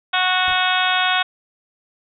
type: harmonic tone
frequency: 368.3 Hz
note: F#4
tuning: 8 cents flat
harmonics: 2 / 3 / 4 / 5 / 6 / 7 / 8 / 9 / 10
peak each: -22 / -24 / -21 / -28 / -28 / -25 / -31 / -24 / -26 dBFS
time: 0.13-1.23 s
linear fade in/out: 10 ms
type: noise with exponential decay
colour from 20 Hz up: brown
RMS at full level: -30 dBFS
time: 0.48-0.62 s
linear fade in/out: 0 ms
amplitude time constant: 30 ms
effects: none